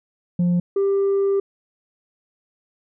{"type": "tone pair in turn", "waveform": "sine", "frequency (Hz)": [175.9, 394.9], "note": ["F3", "G4"], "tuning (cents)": [13, 13], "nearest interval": "octave + major second", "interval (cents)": 1400, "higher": "second", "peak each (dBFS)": [-13, -14], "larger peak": "first", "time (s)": [[0.39, 0.6], [0.76, 1.4]], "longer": "second", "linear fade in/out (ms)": 5, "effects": ["tanh soft clip ceiling -15 dBFS"]}